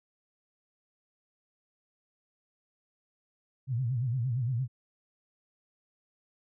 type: tone with vibrato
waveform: sine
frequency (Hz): 123.47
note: B2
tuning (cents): 0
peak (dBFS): -27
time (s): 3.67-4.68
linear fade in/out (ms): 50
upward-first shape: sine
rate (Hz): 8.7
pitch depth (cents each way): 150
effects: none